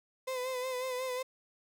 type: tone with vibrato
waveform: 35% pulse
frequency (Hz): 510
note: C5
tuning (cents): -44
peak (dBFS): -32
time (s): 0.27-1.23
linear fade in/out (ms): 10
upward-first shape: sine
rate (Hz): 5.5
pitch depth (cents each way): 43
effects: 11-bit